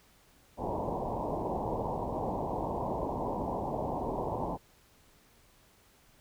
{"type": "low-pass noise", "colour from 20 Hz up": "white", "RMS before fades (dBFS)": -34, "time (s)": [0.57, 4.58], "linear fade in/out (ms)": 50, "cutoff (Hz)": 1000, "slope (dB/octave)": 96, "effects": ["pink hiss -63 dBFS RMS until 6.2 s"]}